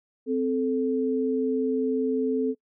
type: tone pair together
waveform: sine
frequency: 259.9 / 437.3 Hz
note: C4 / A4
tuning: -11 / -11 cents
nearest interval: major sixth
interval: 900 cents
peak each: -25 dBFS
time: 0.26-2.55 s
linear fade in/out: 50 ms
effects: noise-tail reverb RT60 0.1 s tail -24 dB re dry